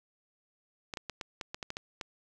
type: clicks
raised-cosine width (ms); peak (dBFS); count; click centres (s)
0.2; -20; 10; 0.938 / 0.972 / 1.097 / 1.212 / 1.412 / 1.545 / 1.628 / 1.704 / 1.769 / 2.012
effects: none